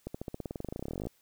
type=accelerating click train; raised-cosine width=2 ms; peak=-23 dBFS; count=27; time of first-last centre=0.07-1.07 s; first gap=75 ms; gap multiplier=0.94; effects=white hiss -68 dBFS RMS until 1.21 s